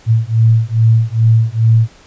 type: beating tone pair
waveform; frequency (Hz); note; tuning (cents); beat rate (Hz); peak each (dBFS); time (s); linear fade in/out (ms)
sine; 111.8 / 114.2; A2 / A#2; +28 / -35; 2.4; -11; 0.06-1.88; 50
effects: pink hiss -44 dBFS RMS until 2.06 s + resampled to 16000 Hz